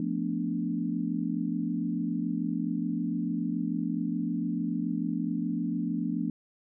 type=chord; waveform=sine; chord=B half-diminished seventh; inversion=second; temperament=equal with one note detuned; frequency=174.61 / 220 / 246.9 / 291.5 Hz; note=F3 / A3 / B3 / D4; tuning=0 / 0 / 0 / -13 cents; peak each=-33 dBFS; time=0-6.3 s; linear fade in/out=2 ms; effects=none